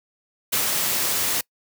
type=noise with ADSR envelope; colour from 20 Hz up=white; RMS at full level=-21 dBFS; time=0.52-1.41 s; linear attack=14 ms; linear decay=110 ms; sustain=-2 dB; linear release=4 ms; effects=noise-tail reverb RT60 0.1 s tail -25 dB re dry + high-pass 80 Hz 12 dB/octave